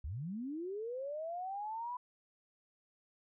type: linear sweep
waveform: sine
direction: up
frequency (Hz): 59.5 to 1000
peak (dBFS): -38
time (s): 0.04-1.97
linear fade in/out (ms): 5
effects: none